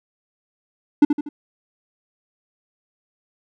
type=tone with echo; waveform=triangle; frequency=293.7 Hz; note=D4; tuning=in tune; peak=-5 dBFS; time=1.02-1.05 s; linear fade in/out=5 ms; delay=80 ms; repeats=3; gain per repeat=-7 dB; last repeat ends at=1.29 s; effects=none